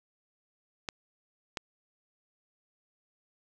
clicks, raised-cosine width 0.2 ms, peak -16 dBFS, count 2, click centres 0.888 / 1.572 s, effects none

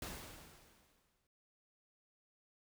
pink noise with exponential decay, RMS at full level -44 dBFS, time 0.02-1.27 s, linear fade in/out 2 ms, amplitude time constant 270 ms, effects none

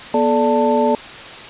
sine tone cluster, 241.8 / 432.4 / 586 / 887 Hz, B3 / A4 / D5 / A5, -36 / -30 / -4 / +14 cents, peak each -18 dBFS, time 0.14-0.95 s, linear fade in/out 2 ms, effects white hiss -33 dBFS RMS until 1.49 s + resampled to 8000 Hz

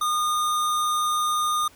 square tone, 1221 Hz, D#6, 33 cents flat, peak -22 dBFS, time 0.01-1.68 s, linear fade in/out 5 ms, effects pink hiss -53 dBFS RMS until 1.75 s

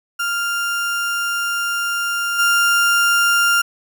35% pulse tone with level steps, 1396.9 Hz, F6, in tune, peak -17 / -11 dBFS, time 0.19-3.62 s, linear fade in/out 10 ms, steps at 2.38 s, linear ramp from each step 20 ms, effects none

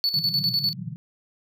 triangle tone with tremolo, 4454 Hz, C#8, 7 cents sharp, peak -18 dBFS, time 0.04-0.73 s, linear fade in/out 0 ms, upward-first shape square, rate 10 Hz, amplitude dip 65%
pink band-pass noise, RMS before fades -34 dBFS, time 0.14-0.96 s, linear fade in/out 0 ms, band 120 to 190 Hz, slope 96 dB/octave
effects none

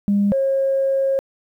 sine tone pair in turn, 202.1 / 540.9 Hz, G#3 / C#5, -47 / -43 cents, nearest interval octave + perfect fourth, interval 1704 cents, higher second, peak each -13 / -15 dBFS, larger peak first, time 0.08-0.32 / 0.32-1.19 s, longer second, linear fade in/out 0 ms, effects tanh soft clip ceiling -10 dBFS + 9-bit

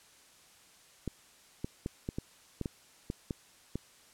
clicks, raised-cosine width 3 ms, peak -21 dBFS, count 10, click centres 1.077 / 1.645 / 1.861 / 2.089 / 2.185 / 2.613 / 2.658 / 3.101 / 3.308 / 3.756 s, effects white hiss -60 dBFS RMS until 4.13 s + low-pass 10000 Hz 12 dB/octave

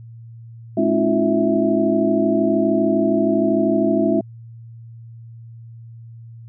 sine tone cluster, 212.1 / 273.2 / 320 / 352.8 / 657 Hz, G#3 / C#4 / D#4 / F4 / E5, +37 / -25 / +49 / +18 / -6 cents, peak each -21 dBFS, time 0.77-4.21 s, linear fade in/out 5 ms, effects added 115 Hz sine -36 dBFS peak until 6.48 s

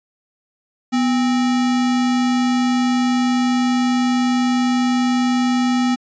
sine tone with sample-and-hold, 247.7 Hz, B3, 5 cents sharp, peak -14 dBFS, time 0.92-5.96 s, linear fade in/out 20 ms, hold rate 1050 Hz, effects resampled to 16000 Hz

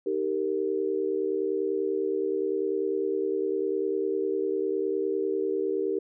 sine chord, Eb major, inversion none, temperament equal with one note detuned, 311.1 / 392 / 461.9 Hz, Eb4 / G4 / Bb4, 0 / 0 / -16 cents, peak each -33 / -27 / -30 dBFS, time 0.06-5.99 s, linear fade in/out 5 ms, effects none

